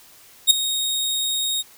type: tone with ADSR envelope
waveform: sawtooth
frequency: 3735 Hz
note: A#7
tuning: 3 cents sharp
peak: -4 dBFS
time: 0.47-1.63 s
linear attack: 35 ms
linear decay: 9 ms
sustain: -14 dB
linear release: 29 ms
effects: white hiss -49 dBFS RMS until 1.77 s